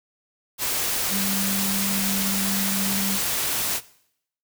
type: tone in noise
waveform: sine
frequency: 196 Hz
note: G3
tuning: in tune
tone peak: -27 dBFS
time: 1.09-3.19 s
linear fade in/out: 50 ms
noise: white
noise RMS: -25 dBFS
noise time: 0.58-3.81 s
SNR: -5 dB
effects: noise-tail reverb RT60 0.7 s tail -19 dB re dry